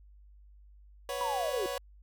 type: chord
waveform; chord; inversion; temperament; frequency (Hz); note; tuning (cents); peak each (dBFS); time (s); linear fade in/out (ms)
sawtooth; B suspended second; none; just; 493.9 / 555.6 / 740.8; B4 / C#5 / F#5; 0 / +4 / +2; -34 / -32 / -38; 1.09-1.78; 2
type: linear sweep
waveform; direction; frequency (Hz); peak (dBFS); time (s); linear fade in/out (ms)
sine; down; 1000 to 349.2; -31; 1.21-1.66; 0
effects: added 50 Hz sine -53 dBFS peak until 2.02 s